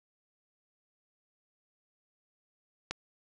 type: click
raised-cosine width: 0.2 ms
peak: -16 dBFS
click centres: 2.91 s
effects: resampled to 22050 Hz